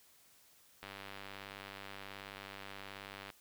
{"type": "click train", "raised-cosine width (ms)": 0.3, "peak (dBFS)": -30, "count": 245, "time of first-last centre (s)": [0.83, 3.302], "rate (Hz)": 98.7, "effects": ["white hiss -65 dBFS RMS until 3.4 s"]}